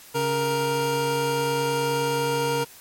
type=tone pair together; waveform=25% pulse; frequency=139.35 / 468 Hz; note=C#3 / A#4; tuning=+9 / +7 cents; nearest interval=octave + major sixth; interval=2098 cents; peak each=-25 / -19 dBFS; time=0.14-2.65 s; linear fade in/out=20 ms; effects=white hiss -47 dBFS RMS until 2.8 s + MP3 64 kbps